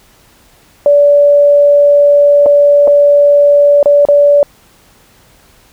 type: tone with dropouts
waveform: sine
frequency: 577 Hz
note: D5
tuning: 31 cents flat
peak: -3 dBFS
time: 0.86-4.43 s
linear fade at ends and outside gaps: 1 ms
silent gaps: 2.46-2.464 / 2.874-2.878 / 3.829-3.858 / 4.052-4.086 s
effects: pink hiss -46 dBFS RMS until 5.72 s